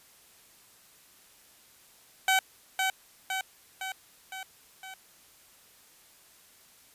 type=tone with echo; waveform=15% pulse; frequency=761 Hz; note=F#5; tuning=48 cents sharp; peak=-15 dBFS; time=2.28-2.39 s; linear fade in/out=2 ms; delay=510 ms; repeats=5; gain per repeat=-4 dB; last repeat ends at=4.94 s; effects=white hiss -58 dBFS RMS until 6.94 s + resampled to 32000 Hz